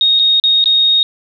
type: tone with dropouts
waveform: sine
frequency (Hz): 3729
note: A#7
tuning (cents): 0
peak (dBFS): -8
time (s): 0.01-1.03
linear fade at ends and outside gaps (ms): 1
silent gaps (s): 0.192-0.196 / 0.399-0.438 / 0.641-0.658
effects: none